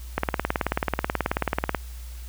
click train, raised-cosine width 0.5 ms, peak -7 dBFS, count 30, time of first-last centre 0.18-1.748 s, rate 18.5 Hz, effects added 60 Hz sine -35 dBFS peak until 2.28 s + white hiss -49 dBFS RMS until 2.28 s

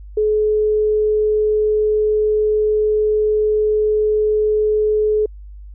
sine tone, 426.6 Hz, G#4, 46 cents sharp, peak -13 dBFS, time 0.17-5.26 s, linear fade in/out 5 ms, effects added 50 Hz sine -33 dBFS peak until 5.74 s

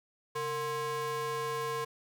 square ring-modulated tone, 297.5 Hz, D4, 22 cents sharp, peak -30 dBFS, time 0.35-1.85 s, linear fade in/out 10 ms, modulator 756 Hz, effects none

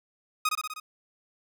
sawtooth tone with echo, 1251 Hz, D#6, 9 cents sharp, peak -19 dBFS, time 0.45-0.49 s, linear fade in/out 5 ms, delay 62 ms, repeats 5, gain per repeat -3 dB, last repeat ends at 0.8 s, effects none

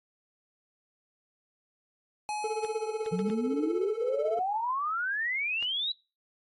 square tone with exponential decay, 844 Hz, G#5, 28 cents sharp, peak -31 dBFS, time 2.29-4.64 s, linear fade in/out 0 ms, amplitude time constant 510 ms
triangle tone with tremolo, 440 Hz, A4, in tune, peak -25 dBFS, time 2.44-4.39 s, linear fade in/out 2 ms, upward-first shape sine, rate 16 Hz, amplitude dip 90%
clicks, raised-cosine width 0.2 ms, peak -26 dBFS, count 5, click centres 2.648 / 3.062 / 3.192 / 3.3 / 5.626 s
sine exponential sweep, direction up, 172.3 to 3966 Hz, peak -28 dBFS, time 3.12-5.92 s, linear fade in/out 5 ms
effects noise-tail reverb RT60 0.3 s tail -22 dB re dry + AAC 32 kbps

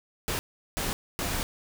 pink noise bursts at uneven times, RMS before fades -30 dBFS, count 3, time 0.28-0.39 / 0.77-0.93 / 1.19-1.43 s, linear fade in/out 0 ms, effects none

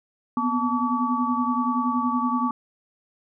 sine tone cluster, 243.5 / 254.1 / 877 / 1142 Hz, B3 / B3 / A5 / D6, -24 / +49 / -6 / -49 cents, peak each -25 / -28 / -29 / -25 dBFS, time 0.37-2.51 s, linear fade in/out 2 ms, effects none

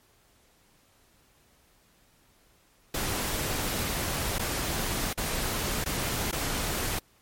pink noise with dropouts, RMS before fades -30 dBFS, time 2.94-6.99 s, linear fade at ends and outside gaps 5 ms, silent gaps 4.385-4.393 / 5.131-5.175 / 5.842-5.859 / 6.313-6.326 s, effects pink hiss -63 dBFS RMS until 7.21 s + MP3 64 kbps

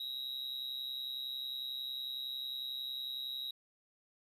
triangle tone with amplitude modulation, 3837 Hz, A#7, 49 cents sharp, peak -33 dBFS, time 0-3.51 s, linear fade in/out 5 ms, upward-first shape sine, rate 131 Hz, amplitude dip 85%, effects none

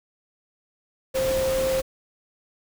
sine tone in noise, 527 Hz, C5, 12 cents sharp, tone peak -21 dBFS, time 1.14-1.82 s, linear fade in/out 20 ms, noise pink, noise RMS -31 dBFS, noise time 1.14-1.82 s, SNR +7 dB, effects none

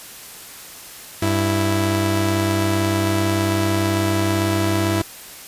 sawtooth tone pair together, 97.99 / 329.6 Hz, G2 / E4, 0 / 0 cents, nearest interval octave + major sixth, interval 2100 cents, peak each -16 dBFS, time 1.22-5.02 s, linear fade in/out 5 ms, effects white hiss -38 dBFS RMS until 5.47 s + resampled to 32000 Hz

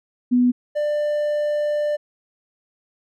sine / triangle tone pair in turn, 246.9 / 593.7 Hz, B3 / D5, 0 / +19 cents, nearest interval octave + minor third, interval 1519 cents, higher second, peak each -13 / -17 dBFS, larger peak first, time 0.31-0.52 / 0.75-1.97 s, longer second, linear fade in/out 20 ms, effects none

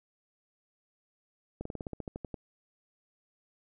slowing click train, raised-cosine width 2 ms, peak -24 dBFS, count 12, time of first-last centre 1.61-2.342 s, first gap 44 ms, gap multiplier 1.08, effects none

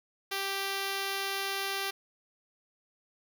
5% pulse tone, 392 Hz, G4, in tune, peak -20 dBFS, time 0.31-1.91 s, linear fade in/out 10 ms, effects none

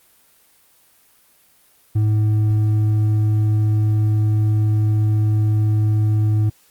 sine tone with hard clipping, 107 Hz, A2, 48 cents flat, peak -15 dBFS, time 1.95-6.5 s, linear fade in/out 10 ms, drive 4 dB, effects white hiss -55 dBFS RMS until 6.7 s + Opus 32 kbps

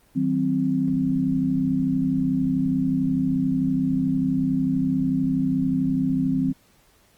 sine chord, C diminished, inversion first, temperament just, 156.98 / 188.37 / 261.6 Hz, Eb3 / Gb3 / C4, +16 / +31 / 0 cents, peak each -27 / -26 / -21 dBFS, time 0.15-6.53 s, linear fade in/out 20 ms, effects pink hiss -59 dBFS RMS until 7.17 s + Opus 24 kbps

